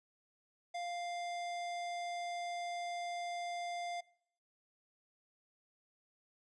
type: tone with hard clipping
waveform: sine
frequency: 698.5 Hz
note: F5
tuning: in tune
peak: -40 dBFS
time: 0.74-4.01 s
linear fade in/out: 10 ms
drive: 17 dB
effects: noise-tail reverb RT60 0.7 s tail -23 dB re dry + resampled to 22050 Hz